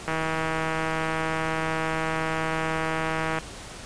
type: click train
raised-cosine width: 0.5 ms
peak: -12 dBFS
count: 530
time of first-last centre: 0.08-3.386 s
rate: 160 Hz
effects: pink hiss -40 dBFS RMS until 3.85 s + resampled to 22050 Hz